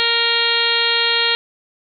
harmonic tone, 466.2 Hz, A#4, in tune, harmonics 1 / 2 / 3 / 4 / 5 / 6 / 7 / 8 / 9, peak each -26 / -27 / -25 / -23 / -25 / -23 / -21 / -23 / -21 dBFS, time 0-1.35 s, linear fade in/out 0 ms, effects none

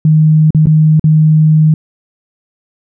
sine tone with dropouts, 155.56 Hz, D#3, in tune, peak -4 dBFS, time 0.05-1.74 s, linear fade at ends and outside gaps 2 ms, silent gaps 0.506-0.547 / 0.658-0.669 / 0.996-1.041 s, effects none

